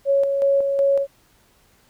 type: tone with tremolo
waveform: sine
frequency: 554.4 Hz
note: C#5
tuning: in tune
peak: -14 dBFS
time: 0.05-1.07 s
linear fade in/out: 50 ms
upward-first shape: square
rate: 2.7 Hz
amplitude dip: 40%
effects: pink hiss -58 dBFS RMS until 1.89 s